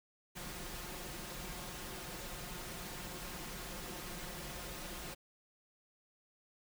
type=noise with comb filter; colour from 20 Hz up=pink; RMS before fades=-45 dBFS; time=0.35-5.15 s; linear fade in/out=20 ms; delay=5.6 ms; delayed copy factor=+0.65; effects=none